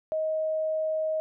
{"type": "tone", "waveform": "sine", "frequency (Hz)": 629, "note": "D#5", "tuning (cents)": 19, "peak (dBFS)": -25, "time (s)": [0.12, 1.2], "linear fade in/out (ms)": 0, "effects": []}